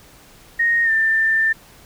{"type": "tone with pitch glide", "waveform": "sine", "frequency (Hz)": [1862, 1786.1], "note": ["A#6", "A6"], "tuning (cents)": [-2, 25], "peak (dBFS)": -14, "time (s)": [0.59, 1.53], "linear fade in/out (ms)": 10, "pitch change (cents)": -73, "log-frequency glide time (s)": [0.84, 0.9], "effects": ["pink hiss -47 dBFS RMS until 1.85 s"]}